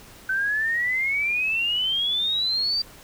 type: exponential sweep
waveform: sine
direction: up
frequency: 1524 to 4699 Hz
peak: -21 dBFS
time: 0.29-2.82 s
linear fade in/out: 5 ms
effects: pink hiss -47 dBFS RMS until 3.03 s